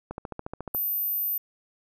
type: click train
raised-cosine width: 1 ms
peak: -20 dBFS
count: 10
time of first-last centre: 0.11-0.748 s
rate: 14.1 Hz
type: tone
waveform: sine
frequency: 13850 Hz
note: A9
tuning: 29 cents flat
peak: -25 dBFS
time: 0.74-1.38 s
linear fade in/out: 5 ms
effects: none